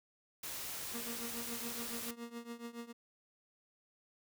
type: noise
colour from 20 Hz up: white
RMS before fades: -43 dBFS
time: 0.43-2.11 s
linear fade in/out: 5 ms
type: tone with tremolo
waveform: 30% pulse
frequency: 235 Hz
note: A#3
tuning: 14 cents sharp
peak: -38 dBFS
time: 0.93-2.93 s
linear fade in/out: 20 ms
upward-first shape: triangle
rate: 7.1 Hz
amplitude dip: 90%
effects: none